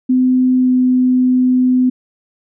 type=tone with pitch glide; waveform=sine; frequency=255 to 253.4 Hz; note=C4 to B3; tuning=-44 to +45 cents; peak=-9 dBFS; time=0.09-1.9 s; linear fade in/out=10 ms; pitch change=-11 cents; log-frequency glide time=0.58-0.7 s; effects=none